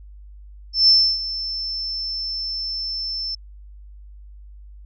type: tone with ADSR envelope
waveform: sine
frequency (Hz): 5310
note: E8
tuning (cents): +12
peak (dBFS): -9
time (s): 0.73-3.35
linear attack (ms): 150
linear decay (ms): 300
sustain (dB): -15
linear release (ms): 4
effects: added 50 Hz sine -39 dBFS peak until 4.85 s